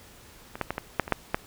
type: clicks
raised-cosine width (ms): 0.5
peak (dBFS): -21 / -11 / -13 / -14 / -6 / -20 / -6 / -8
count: 8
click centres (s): 0.555 / 0.613 / 0.706 / 0.781 / 0.997 / 1.079 / 1.123 / 1.345
effects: pink hiss -51 dBFS RMS until 1.46 s